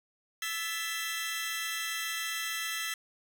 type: tone cluster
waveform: sawtooth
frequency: 1317 / 1736 / 1993 / 2661 / 3213 Hz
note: E6 / A6 / B6 / E7 / G7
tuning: -2 / -24 / +15 / +16 / +42 cents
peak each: -38 / -37 / -33 / -39 / -36 dBFS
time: 0.42-2.94 s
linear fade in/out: 2 ms
effects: none